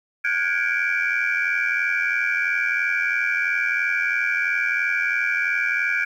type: tone cluster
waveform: sine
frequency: 1436 / 1528 / 1649 / 2268 / 2351 Hz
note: F6 / G6 / G#6 / C#7 / D7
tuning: +48 / -45 / -13 / +39 / +1 cents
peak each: -26 / -27 / -24 / -27 / -24 dBFS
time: 0.24-6.05 s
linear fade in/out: 10 ms
effects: tanh soft clip ceiling -12 dBFS + 9-bit